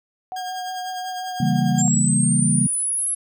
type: tone with vibrato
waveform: sine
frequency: 740 Hz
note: F#5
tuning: in tune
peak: -27 dBFS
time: 0.32-1.88 s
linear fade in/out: 0 ms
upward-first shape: sine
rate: 5.6 Hz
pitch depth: 18 cents each way
type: tone with tremolo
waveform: 15% pulse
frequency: 1619 Hz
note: G#6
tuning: 45 cents flat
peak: -24 dBFS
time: 0.36-1.82 s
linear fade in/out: 5 ms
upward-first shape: triangle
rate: 10 Hz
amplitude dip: 60%
type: chord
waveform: sine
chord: C# diminished seventh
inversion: none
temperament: equal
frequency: 138.59 / 164.81 / 196 / 233.1 Hz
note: C#3 / E3 / G3 / Bb3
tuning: 0 / 0 / 0 / 0 cents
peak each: -22 dBFS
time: 1.4-2.67 s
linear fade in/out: 5 ms
type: linear sweep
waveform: sine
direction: up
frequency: 7280 to 11000 Hz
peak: -20 dBFS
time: 1.78-3.15 s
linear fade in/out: 10 ms
effects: none